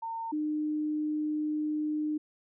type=tone pair in turn; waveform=sine; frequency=910 / 303.7 Hz; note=A#5 / D#4; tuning=-42 / -42 cents; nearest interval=octave + perfect fifth; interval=1900 cents; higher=first; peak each=-33 / -28 dBFS; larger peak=second; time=0.02-0.32 / 0.32-2.18 s; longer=second; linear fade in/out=10 ms; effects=none

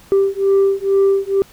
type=beating tone pair; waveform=sine; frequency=391.2 / 393.4 Hz; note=G4 / G4; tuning=-4 / +6 cents; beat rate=2.2 Hz; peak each=-13 dBFS; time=0.12-1.42 s; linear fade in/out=0 ms; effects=tanh soft clip ceiling -8 dBFS + pink hiss -46 dBFS RMS until 1.52 s

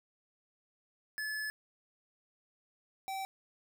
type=tone pair in turn; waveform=square; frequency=1722 / 772.2 Hz; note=A6 / G5; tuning=-38 / -26 cents; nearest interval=octave + major second; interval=1388 cents; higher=first; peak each=-36 / -37 dBFS; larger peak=first; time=1.18-1.5 / 3.08-3.25 s; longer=first; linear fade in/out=0 ms; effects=none

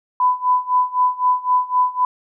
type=tone with tremolo; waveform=sine; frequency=1000 Hz; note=B5; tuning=21 cents sharp; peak=-11 dBFS; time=0.2-2.05 s; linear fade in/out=2 ms; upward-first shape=sine; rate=3.9 Hz; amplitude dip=90%; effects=none

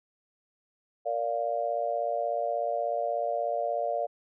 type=chord; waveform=sine; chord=Bb major; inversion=none; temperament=just; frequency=466.2 / 582.7 / 699.2 Hz; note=Bb4 / D5 / F5; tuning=0 / -14 / +2 cents; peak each=-35 / -30 / -30 dBFS; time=1.05-4.07 s; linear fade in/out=20 ms; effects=none

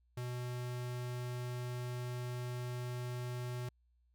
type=tone; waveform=square; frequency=123.47 Hz; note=B2; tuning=in tune; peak=-39 dBFS; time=0.17-3.69 s; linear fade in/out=5 ms; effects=added 60 Hz sine -69 dBFS peak until 4.14 s

